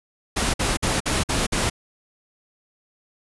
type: noise bursts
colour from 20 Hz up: pink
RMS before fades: -22 dBFS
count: 6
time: 0.36-1.7 s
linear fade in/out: 10 ms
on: 180 ms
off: 52 ms
effects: resampled to 24000 Hz